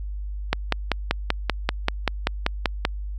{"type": "click train", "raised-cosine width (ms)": 0.3, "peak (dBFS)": -3, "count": 13, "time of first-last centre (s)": [0.53, 2.851], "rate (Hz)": 5.17, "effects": ["added 50 Hz sine -28 dBFS peak until 3.18 s"]}